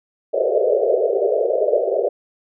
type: band-pass noise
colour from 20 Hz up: pink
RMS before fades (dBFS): -18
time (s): 0.33-2.09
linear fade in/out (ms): 10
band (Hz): 390 to 660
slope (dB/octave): 96
effects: none